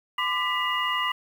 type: tone cluster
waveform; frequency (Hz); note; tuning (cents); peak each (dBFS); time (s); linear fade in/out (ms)
sine; 1015 / 1186 / 1975 / 2854; B5 / D6 / B6 / F7; +47 / +17 / 0 / +37; -29; 0.18-1.12; 5
effects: 8-bit